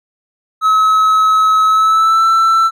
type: tone with pitch glide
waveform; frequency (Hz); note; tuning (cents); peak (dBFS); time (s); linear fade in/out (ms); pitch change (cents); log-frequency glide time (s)
triangle; 1286 to 1333.7; E6 to E6; -43 to +20; -6; 0.61-2.71; 50; +63; 1.66-2.26
effects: none